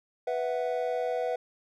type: chord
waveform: triangle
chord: B suspended fourth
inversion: none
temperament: equal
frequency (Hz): 493.9 / 659.3 / 740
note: B4 / E5 / F#5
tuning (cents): 0 / 0 / 0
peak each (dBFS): -28 / -31 / -32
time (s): 0.27-1.36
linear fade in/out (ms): 5
effects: none